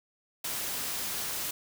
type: noise with amplitude modulation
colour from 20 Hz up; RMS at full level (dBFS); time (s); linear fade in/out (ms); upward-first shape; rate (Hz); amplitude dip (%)
white; -32; 0.44-1.51; 5; sine; 282; 45
effects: none